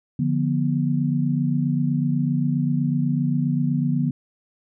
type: chord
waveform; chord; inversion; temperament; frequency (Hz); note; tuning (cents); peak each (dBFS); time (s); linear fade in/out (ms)
sine; B diminished; first; equal with one note detuned; 146.83 / 174.61 / 243.5; D3 / F3 / B3; 0 / 0 / -24; -22 / -25 / -23; 0.19-4.11; 5
effects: none